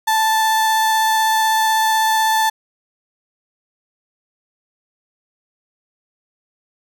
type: tone with vibrato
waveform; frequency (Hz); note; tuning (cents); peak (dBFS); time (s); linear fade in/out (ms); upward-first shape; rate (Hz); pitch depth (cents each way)
35% pulse; 880; A5; 0; -12; 0.07-2.5; 10; triangle; 16; 10
effects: none